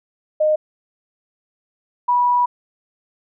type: tone pair in turn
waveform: sine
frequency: 615 / 976.3 Hz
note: D#5 / B5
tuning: -20 / -20 cents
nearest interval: minor sixth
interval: 800 cents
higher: second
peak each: -13 dBFS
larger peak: neither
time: 0.4-0.56 / 2.08-2.46 s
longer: second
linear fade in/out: 10 ms
effects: none